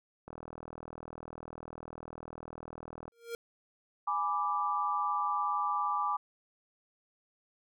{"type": "click train", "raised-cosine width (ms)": 1, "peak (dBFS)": -31, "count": 113, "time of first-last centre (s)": [0.28, 3.08], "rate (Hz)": 40}
{"type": "tone with exponential growth", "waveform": "square", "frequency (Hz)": 466.2, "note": "A#4", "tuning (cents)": 0, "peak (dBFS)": -34, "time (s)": [3.12, 3.35], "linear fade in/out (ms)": 1, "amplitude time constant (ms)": 48}
{"type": "chord", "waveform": "sine", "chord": "G# diminished", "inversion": "none", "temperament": "equal", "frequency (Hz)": [830.6, 987.8, 1174.7], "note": ["G#5", "B5", "D6"], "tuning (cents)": [0, 0, 0], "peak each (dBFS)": [-35, -35, -31], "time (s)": [4.07, 6.17], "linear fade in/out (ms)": 10}
{"effects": []}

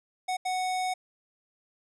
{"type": "tone bursts at uneven times", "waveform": "square", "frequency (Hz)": 740, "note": "F#5", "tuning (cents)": 0, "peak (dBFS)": -28, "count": 2, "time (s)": [[0.28, 0.37], [0.45, 0.94]], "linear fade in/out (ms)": 10, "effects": ["resampled to 24000 Hz"]}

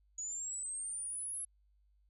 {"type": "exponential sweep", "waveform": "sine", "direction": "up", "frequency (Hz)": [6800, 11000], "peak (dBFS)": -38, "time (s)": [0.18, 1.45], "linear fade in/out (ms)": 5, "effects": ["added 50 Hz sine -67 dBFS peak until 2.09 s"]}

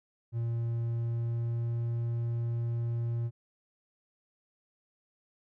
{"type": "tone with pitch glide", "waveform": "triangle", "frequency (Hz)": [116.54, 117.28], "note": ["A#2", "A#2"], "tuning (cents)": [0, 11], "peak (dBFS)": -27, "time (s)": [0.32, 3.31], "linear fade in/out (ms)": 50, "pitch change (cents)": 11, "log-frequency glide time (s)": [0.85, 1.81], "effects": []}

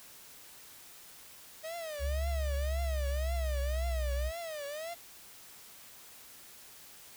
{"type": "tone with vibrato", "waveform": "45% pulse", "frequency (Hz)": 622.3, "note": "D#5", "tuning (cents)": 0, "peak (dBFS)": -38, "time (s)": [1.63, 4.95], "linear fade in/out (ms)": 20, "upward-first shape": "triangle", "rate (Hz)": 1.9, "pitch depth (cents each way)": 190}
{"type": "tone with pitch glide", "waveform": "sine", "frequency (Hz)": [68.3, 62.27], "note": ["C#2", "B1"], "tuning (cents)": [-25, 15], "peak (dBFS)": -30, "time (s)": [1.99, 4.32], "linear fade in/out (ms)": 50, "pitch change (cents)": -160, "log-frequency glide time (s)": [2.37, 4.08]}
{"effects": ["white hiss -53 dBFS RMS until 7.16 s"]}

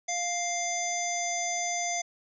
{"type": "harmonic tone with a mistuned harmonic", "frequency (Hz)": 698.5, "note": "F5", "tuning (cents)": 0, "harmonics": [1, 3, 5, 7, 9, 10], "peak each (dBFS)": [-32, -35, -43, -43, -32, -40], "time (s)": [0.08, 2.02], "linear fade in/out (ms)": 10, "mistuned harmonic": 9, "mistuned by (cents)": -24, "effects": []}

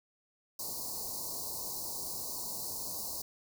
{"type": "band-stop noise", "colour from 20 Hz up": "white", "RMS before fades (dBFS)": -39, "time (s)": [0.59, 3.22], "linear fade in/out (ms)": 5, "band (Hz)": [1100, 4100], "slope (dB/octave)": 96, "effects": []}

